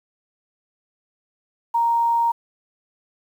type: tone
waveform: sine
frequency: 932.3 Hz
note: A#5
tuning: in tune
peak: -16 dBFS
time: 1.74-2.32 s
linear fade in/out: 10 ms
effects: 8-bit